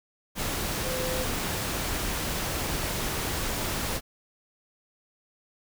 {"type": "tone in noise", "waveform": "sine", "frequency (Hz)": 512, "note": "C5", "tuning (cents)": -38, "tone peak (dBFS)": -32, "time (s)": [0.82, 1.27], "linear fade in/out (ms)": 50, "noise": "pink", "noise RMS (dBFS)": -30, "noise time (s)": [0.35, 4.01], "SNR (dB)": -5, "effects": []}